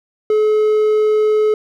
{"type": "tone", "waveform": "triangle", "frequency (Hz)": 428.2, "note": "A4", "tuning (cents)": -47, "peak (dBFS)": -9, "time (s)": [0.3, 1.54], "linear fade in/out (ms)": 2, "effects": []}